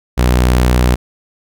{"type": "tone", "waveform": "sawtooth", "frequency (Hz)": 61.7, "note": "B1", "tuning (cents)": -1, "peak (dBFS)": -5, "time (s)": [0.17, 0.96], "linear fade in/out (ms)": 20, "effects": []}